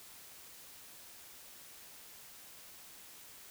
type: silence
effects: white hiss -54 dBFS RMS until 3.5 s